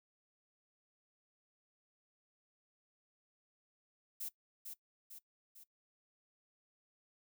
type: noise with echo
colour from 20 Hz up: violet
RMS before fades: -42 dBFS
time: 4.2-4.29 s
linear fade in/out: 10 ms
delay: 450 ms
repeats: 3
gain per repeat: -5 dB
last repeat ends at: 5.64 s
effects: noise-tail reverb RT60 0.1 s tail -19 dB re dry